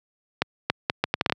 accelerating click train, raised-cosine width 0.3 ms, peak -4 dBFS, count 9, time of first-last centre 0.42-1.323 s, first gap 280 ms, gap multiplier 0.71, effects high-pass 100 Hz 12 dB/octave

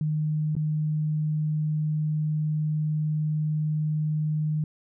sine tone with dropouts, 153.3 Hz, D#3, 25 cents flat, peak -23 dBFS, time 0.01-4.64 s, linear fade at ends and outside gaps 2 ms, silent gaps 0.553-0.565 s, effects none

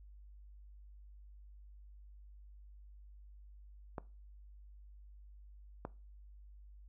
clicks, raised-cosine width 1 ms, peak -26 dBFS, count 2, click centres 3.982 / 5.851 s, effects noise-tail reverb RT60 0.3 s tail -20 dB re dry + added 50 Hz sine -53 dBFS peak until 6.88 s

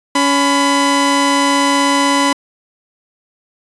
sawtooth tone pair together, 280.6 / 1000 Hz, C#4 / B5, +21 / +21 cents, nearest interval octave + minor seventh, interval 2200 cents, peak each -10 dBFS, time 0.15-2.33 s, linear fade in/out 5 ms, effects resampled to 24000 Hz

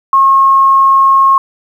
sine tone, 1083 Hz, C#6, 41 cents flat, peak -4 dBFS, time 0.13-1.38 s, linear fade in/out 2 ms, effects 7-bit

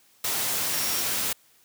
sine tone in noise, 5588 Hz, F8, in tune, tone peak -33 dBFS, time 0.73-1.02 s, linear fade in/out 5 ms, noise white, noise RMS -27 dBFS, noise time 0.24-1.33 s, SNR -9 dB, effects white hiss -60 dBFS RMS until 1.64 s + high-pass 80 Hz 12 dB/octave

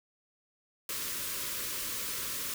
white band-stop noise, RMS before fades -36 dBFS, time 0.89-2.54 s, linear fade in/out 2 ms, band 600 to 950 Hz, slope 96 dB/octave, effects none

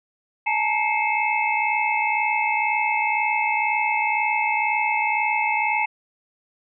sine tone cluster, 853 / 915 / 2127 / 2234 / 2614 Hz, G#5 / A#5 / C7 / C#7 / E7, +46 / -32 / +28 / +13 / -15 cents, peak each -24 / -26 / -25 / -30 / -26 dBFS, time 0.46-5.86 s, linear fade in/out 10 ms, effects none

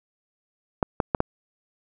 clicks, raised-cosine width 1 ms, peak -6 dBFS, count 4, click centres 0.828 / 1.002 / 1.148 / 1.204 s, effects none

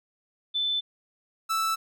sine / 45% pulse tone pair in turn, 3520 / 1318.5 Hz, A7 / E6, 0 / 0 cents, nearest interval octave + perfect fourth, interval 1700 cents, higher first, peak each -24 dBFS, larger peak neither, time 0.54-0.81 / 1.49-1.76 s, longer neither, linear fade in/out 20 ms, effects none

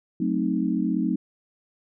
sine chord, F# diminished seventh, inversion none, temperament equal, 185 / 220 / 261.6 / 311.1 Hz, F#3 / A3 / C4 / Eb4, 0 / 0 / 0 / 0 cents, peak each -27 dBFS, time 0.2-1.16 s, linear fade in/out 5 ms, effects none

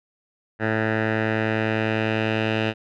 10% pulse tone with low-pass filter sweep, 110 Hz, A2, in tune, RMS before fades -23 dBFS, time 0.59-2.74 s, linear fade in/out 50 ms, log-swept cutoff 1800 to 2800 Hz, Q 2.7, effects none

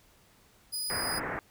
20% pulse tone, 4962 Hz, D#8, 6 cents flat, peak -26 dBFS, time 0.72-1.2 s, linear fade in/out 20 ms
white low-pass noise, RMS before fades -35 dBFS, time 0.9-1.39 s, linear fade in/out 0 ms, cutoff 2000 Hz, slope 48 dB/octave
effects pink hiss -62 dBFS RMS until 1.5 s

